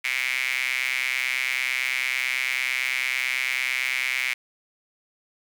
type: tone with high-pass filter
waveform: sawtooth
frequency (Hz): 129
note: C3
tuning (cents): -24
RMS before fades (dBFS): -26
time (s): 0.04-4.34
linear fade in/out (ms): 10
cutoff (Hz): 2200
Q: 7.4
effects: none